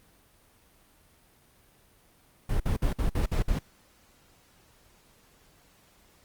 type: noise bursts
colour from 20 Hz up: brown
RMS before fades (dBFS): -25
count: 7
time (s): 2.49-3.59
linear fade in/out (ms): 5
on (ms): 110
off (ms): 55
effects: pink hiss -61 dBFS RMS until 6.24 s + Opus 32 kbps